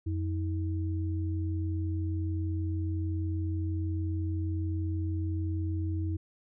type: tone pair together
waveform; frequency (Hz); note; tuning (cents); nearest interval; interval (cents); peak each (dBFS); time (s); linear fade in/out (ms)
sine; 89.36 / 320; F2 / D#4; +40 / +49; octave + minor seventh; 2209; -29 / -37; 0.06-6.17; 10
effects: none